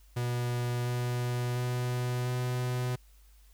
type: tone with pitch steps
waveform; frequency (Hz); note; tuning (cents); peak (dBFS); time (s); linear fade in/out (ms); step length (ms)
45% pulse; 121.7 / 122.76 / 123.83 / 124.9; B2 / B2 / B2 / B2; -25 / -10 / +5 / +20; -29; 0.16-2.96; 10; 700
effects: added 50 Hz sine -55 dBFS peak until 3.53 s + white hiss -66 dBFS RMS until 3.53 s